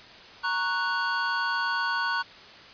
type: chord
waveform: square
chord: F# major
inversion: first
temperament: equal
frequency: 932.3 / 1108.7 / 1480 Hz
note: A#5 / C#6 / F#6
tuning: 0 / 0 / 0 cents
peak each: -32 / -32 / -28 dBFS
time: 0.43-2.23 s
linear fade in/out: 20 ms
effects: white hiss -47 dBFS RMS until 2.73 s + resampled to 11025 Hz